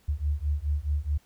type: beating tone pair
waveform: sine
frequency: 71.2 / 75.9 Hz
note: C#2 / D#2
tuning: +47 / -42 cents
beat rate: 4.7 Hz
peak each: -28 dBFS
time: 0.08-1.18 s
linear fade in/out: 10 ms
effects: pink hiss -63 dBFS RMS until 1.25 s